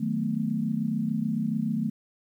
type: chord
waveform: sine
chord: B dominant seventh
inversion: first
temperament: equal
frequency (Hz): 155.56 / 185 / 220 / 246.9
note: D#3 / F#3 / A3 / B3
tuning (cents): 0 / 0 / 0 / 0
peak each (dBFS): -32 / -33 / -27 / -33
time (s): 0-1.9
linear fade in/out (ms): 10
effects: 10-bit